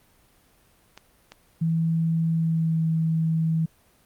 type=clicks; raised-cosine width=0.2 ms; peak=-24 dBFS; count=2; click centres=0.976 / 1.32 s
type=tone with pitch glide; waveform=sine; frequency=163.7 to 161.54 Hz; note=E3 to E3; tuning=-12 to -35 cents; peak=-20 dBFS; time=1.61-3.66 s; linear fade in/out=10 ms; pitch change=-23 cents; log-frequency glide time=2.32-2.83 s
effects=pink hiss -60 dBFS RMS until 4.05 s + Opus 32 kbps